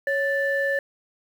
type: tone pair together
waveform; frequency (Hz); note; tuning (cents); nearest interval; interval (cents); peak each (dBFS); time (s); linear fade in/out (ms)
sine; 554.4 / 1760; C#5 / A6; 0 / 0; octave + minor sixth; 2000; -23; 0.07-0.79; 2
effects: tanh soft clip ceiling -14 dBFS + 8-bit